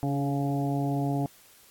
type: harmonic tone with a mistuned harmonic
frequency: 140 Hz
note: C#3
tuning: 18 cents sharp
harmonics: 1 / 2 / 3 / 4 / 5 / 6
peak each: -28 / -29 / -38 / -41 / -34 / -41 dBFS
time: 0.03-1.26 s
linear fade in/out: 0 ms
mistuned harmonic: 2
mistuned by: +17 cents
effects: white hiss -56 dBFS RMS until 1.7 s + AAC 64 kbps